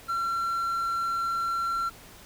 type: tone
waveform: triangle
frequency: 1361 Hz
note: F6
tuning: 45 cents flat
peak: -24 dBFS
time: 0.08-1.9 s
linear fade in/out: 20 ms
effects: pink hiss -49 dBFS RMS until 2.25 s